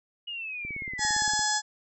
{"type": "exponential sweep", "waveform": "sine", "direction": "down", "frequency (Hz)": [2903, 1648], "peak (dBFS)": -33, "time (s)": [0.27, 1.31], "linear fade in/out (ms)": 10}
{"type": "click train", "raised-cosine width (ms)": 3, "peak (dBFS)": -30, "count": 14, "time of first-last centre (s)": [0.65, 1.393], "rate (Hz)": 17.5}
{"type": "harmonic tone", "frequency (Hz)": 848, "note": "G#5", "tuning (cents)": 36, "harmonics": [1, 2, 4, 5, 6, 7, 8, 9], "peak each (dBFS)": [-30, -30, -38, -38, -31, -35, -36, -32], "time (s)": [0.98, 1.62], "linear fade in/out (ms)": 50}
{"effects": []}